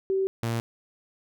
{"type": "tone pair in turn", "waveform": ["sine", "sawtooth"], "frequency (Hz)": [384.4, 115.81], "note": ["G4", "A#2"], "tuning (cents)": [-34, -11], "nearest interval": "octave + major sixth", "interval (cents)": 2077, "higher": "first", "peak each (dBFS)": -22, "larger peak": "neither", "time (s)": [[0.1, 0.27], [0.43, 0.6]], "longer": "neither", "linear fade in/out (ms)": 0, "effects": []}